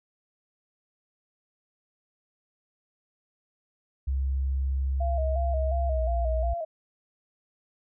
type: tone with pitch glide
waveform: sine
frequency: 67.1 to 60.82 Hz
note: C2 to B1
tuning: +44 to -26 cents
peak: -24 dBFS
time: 4.07-6.54 s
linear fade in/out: 10 ms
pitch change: -170 cents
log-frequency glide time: 5.91-6.02 s
type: tone with vibrato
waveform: sine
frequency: 659.3 Hz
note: E5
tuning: in tune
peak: -29 dBFS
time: 5-6.65 s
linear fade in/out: 10 ms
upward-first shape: square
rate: 2.8 Hz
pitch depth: 63 cents each way
effects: none